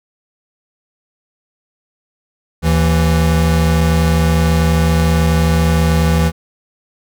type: tone pair together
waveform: square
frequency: 77.78 / 164.81 Hz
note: D#2 / E3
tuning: 0 / 0 cents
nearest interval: octave + minor second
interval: 1300 cents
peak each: -14 dBFS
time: 2.62-6.32 s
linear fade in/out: 50 ms
effects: none